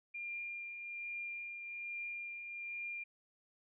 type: tone with tremolo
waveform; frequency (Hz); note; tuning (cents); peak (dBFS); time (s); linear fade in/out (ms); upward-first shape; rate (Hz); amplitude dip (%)
sine; 2399; D7; +36; -39; 0.14-3.04; 10; triangle; 1.2; 45
effects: none